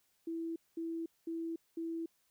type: tone bursts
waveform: sine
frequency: 330 Hz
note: E4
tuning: 2 cents sharp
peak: -36 dBFS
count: 4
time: 0.27-2.06 s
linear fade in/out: 5 ms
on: 290 ms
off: 210 ms
effects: white hiss -75 dBFS RMS until 2.3 s